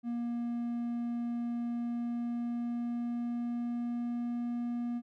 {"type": "tone with pitch glide", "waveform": "triangle", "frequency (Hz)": [237.2, 239.3], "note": ["A#3", "A#3"], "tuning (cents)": [30, 46], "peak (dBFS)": -30, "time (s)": [0.03, 5.02], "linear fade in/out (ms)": 50, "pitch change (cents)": 16, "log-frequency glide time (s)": [1.68, 4.43], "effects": []}